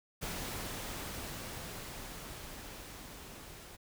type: noise with level ramp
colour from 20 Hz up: pink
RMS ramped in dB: -39 to -51 dBFS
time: 0.21-3.77 s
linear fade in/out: 20 ms
effects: none